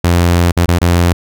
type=tone with dropouts; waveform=sawtooth; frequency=86.7 Hz; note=F2; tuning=12 cents flat; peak=-4 dBFS; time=0.04-1.13 s; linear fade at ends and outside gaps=5 ms; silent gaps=0.519-0.567 / 0.659-0.681 / 0.787-0.815 s; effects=none